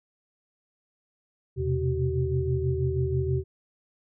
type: tone cluster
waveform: sine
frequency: 82.1 / 125.5 / 131.7 / 380.8 Hz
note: E2 / B2 / C3 / F#4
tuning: -6 / +28 / +12 / +50 cents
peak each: -29 dBFS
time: 1.56-3.44 s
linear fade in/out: 50 ms
effects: none